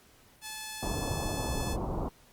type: tone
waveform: 5% pulse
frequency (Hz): 865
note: A5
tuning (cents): -30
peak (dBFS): -26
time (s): 0.41-1.77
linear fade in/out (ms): 50
type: low-pass noise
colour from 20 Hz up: pink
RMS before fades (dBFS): -33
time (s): 0.82-2.09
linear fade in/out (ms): 10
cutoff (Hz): 1100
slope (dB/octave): 48
effects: pink hiss -60 dBFS RMS until 2.32 s + Opus 48 kbps